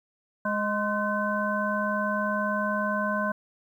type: harmonic tone with a mistuned harmonic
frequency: 207.7 Hz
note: G#3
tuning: in tune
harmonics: 1 / 3 / 5 / 7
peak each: -30 / -30 / -30 / -30 dBFS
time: 0.45-3.32 s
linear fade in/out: 5 ms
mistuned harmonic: 7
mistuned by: +78 cents
effects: 10-bit